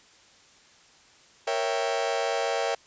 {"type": "chord", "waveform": "40% pulse", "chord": "A# diminished seventh", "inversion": "none", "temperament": "equal", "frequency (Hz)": [466.2, 554.4, 659.3, 784], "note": ["A#4", "C#5", "E5", "G5"], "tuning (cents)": [0, 0, 0, 0], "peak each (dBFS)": -30, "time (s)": [1.47, 2.75], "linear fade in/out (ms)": 5, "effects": ["white hiss -56 dBFS RMS until 2.86 s", "resampled to 16000 Hz"]}